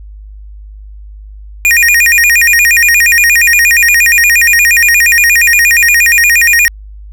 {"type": "tone with vibrato", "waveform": "square", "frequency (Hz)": 2129, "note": "C7", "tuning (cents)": 30, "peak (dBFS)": -5, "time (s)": [1.65, 6.68], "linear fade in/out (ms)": 0, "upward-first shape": "square", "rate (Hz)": 8.5, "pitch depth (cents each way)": 230, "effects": ["added 51 Hz sine -27 dBFS peak until 7.12 s"]}